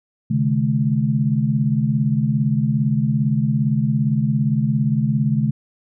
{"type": "tone cluster", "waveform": "sine", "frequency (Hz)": [132, 149.5, 214.2], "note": ["C3", "D3", "A3"], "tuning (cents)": [16, 31, -46], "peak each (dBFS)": -20, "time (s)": [0.3, 5.51], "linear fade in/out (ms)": 10, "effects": []}